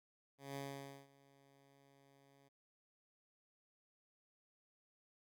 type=tone with ADSR envelope; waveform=10% pulse; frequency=138.59 Hz; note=C#3; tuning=in tune; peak=-35 dBFS; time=0.38-2.49 s; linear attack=180 ms; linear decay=510 ms; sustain=-24 dB; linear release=17 ms; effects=none